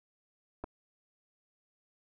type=clicks; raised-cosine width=1 ms; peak=-26 dBFS; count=2; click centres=0.639 / 0.642 s; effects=none